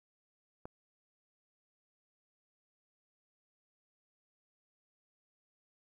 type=click; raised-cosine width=1 ms; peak=-30 dBFS; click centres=0.655 s; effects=11-bit